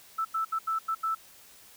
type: tone bursts at uneven times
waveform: sine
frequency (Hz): 1318.5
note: E6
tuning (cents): 0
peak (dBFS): -26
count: 6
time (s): 0.18-0.25 / 0.34-0.45 / 0.52-0.59 / 0.67-0.79 / 0.88-0.95 / 1.03-1.15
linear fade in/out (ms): 10
effects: white hiss -54 dBFS RMS until 1.76 s